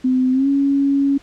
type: tone with pitch glide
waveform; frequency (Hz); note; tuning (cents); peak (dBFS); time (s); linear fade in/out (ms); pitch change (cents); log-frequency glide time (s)
sine; 256.5 to 278.1; C4 to C#4; -34 to +6; -13; 0.04-1.18; 10; +140; 0.32-0.48
effects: pink hiss -48 dBFS RMS until 1.22 s + low-pass 6000 Hz 12 dB/octave